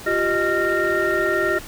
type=tone cluster; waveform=sine; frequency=349.3 / 388.5 / 619 / 1383 / 1845 Hz; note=F4 / G4 / D#5 / F6 / A#6; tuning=0 / -16 / -9 / -17 / -18 cents; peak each=-23 dBFS; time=0.06-1.59 s; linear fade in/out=10 ms; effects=tanh soft clip ceiling -11 dBFS + pink hiss -38 dBFS RMS until 1.67 s